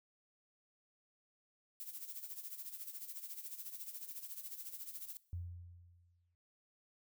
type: noise with tremolo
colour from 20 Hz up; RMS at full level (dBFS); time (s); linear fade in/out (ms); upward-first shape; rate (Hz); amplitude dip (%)
violet; -45; 1.8-5.17; 0; sine; 14; 70
type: tone with exponential decay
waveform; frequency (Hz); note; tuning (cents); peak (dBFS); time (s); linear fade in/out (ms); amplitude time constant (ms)
sine; 87.31; F2; 0; -38; 5.33-6.35; 0; 220
effects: noise-tail reverb RT60 0.8 s tail -21 dB re dry